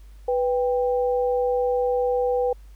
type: tone pair together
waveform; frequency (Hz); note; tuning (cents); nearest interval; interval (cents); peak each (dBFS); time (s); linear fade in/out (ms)
sine; 493.9 / 790.9; B4 / G5; 0 / +15; minor sixth; 815; -20 / -27; 0.28-2.53; 5
effects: added 50 Hz sine -42 dBFS peak until 2.75 s + pink hiss -61 dBFS RMS until 2.75 s